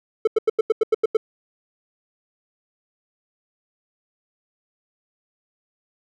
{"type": "tone bursts", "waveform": "triangle", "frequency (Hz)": 440, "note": "A4", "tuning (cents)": 0, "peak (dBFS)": -11, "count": 9, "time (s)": [0.25, 1.17], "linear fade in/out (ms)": 5, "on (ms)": 24, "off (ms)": 88, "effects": []}